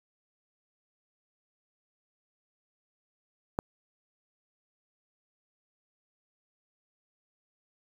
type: click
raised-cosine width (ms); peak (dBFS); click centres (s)
1; -14; 3.589
effects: 7-bit